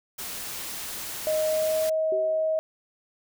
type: noise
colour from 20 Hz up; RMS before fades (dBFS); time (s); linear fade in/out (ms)
white; -35; 0.18-1.9; 10
type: tone with pitch glide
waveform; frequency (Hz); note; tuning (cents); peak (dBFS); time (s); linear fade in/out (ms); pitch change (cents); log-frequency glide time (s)
sine; 622.3 to 633.5; D#5 to D#5; 0 to +31; -22; 1.27-2.59; 0; +31; 1.42-1.91
type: tone with exponential decay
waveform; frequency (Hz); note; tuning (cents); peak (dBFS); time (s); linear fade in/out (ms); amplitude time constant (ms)
sine; 383.5; G4; -38; -27; 2.12-2.58; 2; 100
effects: none